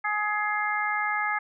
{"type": "harmonic tone", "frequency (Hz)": 420, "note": "G#4", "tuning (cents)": 19, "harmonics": [2, 3, 4, 5], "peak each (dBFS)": [-30, -30, -30, -30], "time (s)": [0.04, 1.39], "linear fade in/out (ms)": 10, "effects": []}